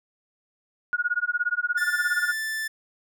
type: tone with tremolo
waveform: sine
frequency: 1445 Hz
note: F#6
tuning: 41 cents flat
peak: -19 dBFS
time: 0.93-2.32 s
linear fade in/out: 0 ms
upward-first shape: sine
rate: 17 Hz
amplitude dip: 100%
type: tone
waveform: 45% pulse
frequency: 1760 Hz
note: A6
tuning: in tune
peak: -27 dBFS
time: 1.77-2.68 s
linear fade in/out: 10 ms
effects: none